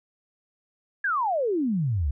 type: exponential sweep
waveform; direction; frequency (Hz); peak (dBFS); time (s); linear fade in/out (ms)
sine; down; 1700 to 63.9; -22; 1.04-2.11; 5
effects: none